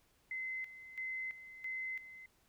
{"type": "tone with tremolo", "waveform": "sine", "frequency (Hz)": 2054, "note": "C7", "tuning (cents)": -33, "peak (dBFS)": -38, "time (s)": [0.31, 2.26], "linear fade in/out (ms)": 2, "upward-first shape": "square", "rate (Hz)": 1.5, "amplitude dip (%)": 75, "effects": ["pink hiss -72 dBFS RMS until 2.48 s"]}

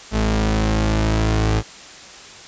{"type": "tone pair together", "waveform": "sawtooth", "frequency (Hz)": [53.87, 107.9], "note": ["A1", "A2"], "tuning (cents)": [-36, -33], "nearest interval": "octave", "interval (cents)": 1203, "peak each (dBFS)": -14, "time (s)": [0.11, 1.63], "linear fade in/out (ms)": 50, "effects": ["white hiss -39 dBFS RMS until 2.47 s", "resampled to 16000 Hz"]}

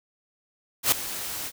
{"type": "noise with ADSR envelope", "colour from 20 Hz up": "white", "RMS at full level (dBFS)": -18, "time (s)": [0.83, 1.52], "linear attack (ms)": 91, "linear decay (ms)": 3, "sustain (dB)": -15, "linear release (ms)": 53, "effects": []}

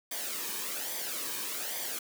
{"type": "noise with flanger", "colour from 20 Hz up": "white", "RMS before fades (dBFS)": -36, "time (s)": [0.11, 1.99], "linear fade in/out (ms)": 5, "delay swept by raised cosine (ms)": [0.73, 1.49], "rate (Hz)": 1.2, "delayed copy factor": -0.6, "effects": ["high-pass 200 Hz 12 dB/octave"]}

